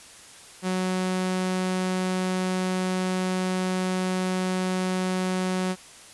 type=tone; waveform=sawtooth; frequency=185 Hz; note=F#3; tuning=in tune; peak=-20 dBFS; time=0.62-5.76 s; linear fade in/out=50 ms; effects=white hiss -47 dBFS RMS until 6.13 s + resampled to 24000 Hz